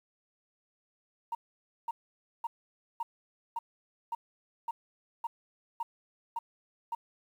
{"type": "tone bursts", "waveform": "sine", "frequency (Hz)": 930, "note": "A#5", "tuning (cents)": -4, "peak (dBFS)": -30, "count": 11, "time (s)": [1.32, 6.95], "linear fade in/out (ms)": 5, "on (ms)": 30, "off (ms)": 530, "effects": ["tanh soft clip ceiling -26 dBFS", "10-bit"]}